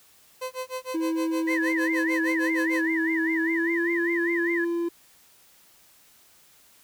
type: tone with tremolo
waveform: 30% pulse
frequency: 513 Hz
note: C5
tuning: 34 cents flat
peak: -26 dBFS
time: 0.41-2.86 s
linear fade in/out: 10 ms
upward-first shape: sine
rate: 6.5 Hz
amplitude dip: 100%
type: tone with pitch glide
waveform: triangle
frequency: 324.6 to 340.5 Hz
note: E4 to F4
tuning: -27 to -44 cents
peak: -22 dBFS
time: 0.94-4.89 s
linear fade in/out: 10 ms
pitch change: +83 cents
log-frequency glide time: 3.39-3.85 s
type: tone with vibrato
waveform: sine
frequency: 1880 Hz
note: A#6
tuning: 14 cents sharp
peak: -26 dBFS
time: 1.47-4.65 s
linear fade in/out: 10 ms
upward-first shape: sine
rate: 5 Hz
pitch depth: 200 cents each way
effects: white hiss -57 dBFS RMS until 6.83 s